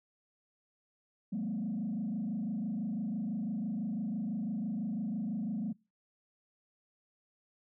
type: tone with frequency modulation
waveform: sine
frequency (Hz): 212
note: G#3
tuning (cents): +36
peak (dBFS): -31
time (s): 1.32-5.73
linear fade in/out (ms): 10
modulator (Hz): 26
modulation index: 1.3
effects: noise-tail reverb RT60 0.3 s tail -26 dB re dry + tanh soft clip ceiling -29 dBFS